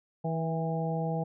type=harmonic tone with a mistuned harmonic; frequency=162 Hz; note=E3; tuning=30 cents flat; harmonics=1 / 2 / 3 / 4 / 5; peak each=-30 / -42 / -36 / -37 / -37 dBFS; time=0.24-1.24 s; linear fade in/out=10 ms; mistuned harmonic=4; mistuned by=+33 cents; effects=none